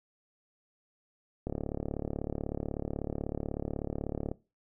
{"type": "click train", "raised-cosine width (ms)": 2, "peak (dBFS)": -20, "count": 104, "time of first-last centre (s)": [1.47, 4.315], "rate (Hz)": 36.2, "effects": ["noise-tail reverb RT60 0.3 s tail -21 dB re dry"]}